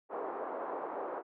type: band-pass noise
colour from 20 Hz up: pink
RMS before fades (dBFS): -39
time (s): 0.09-1.23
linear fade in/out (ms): 50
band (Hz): 380 to 1100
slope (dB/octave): 24
effects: none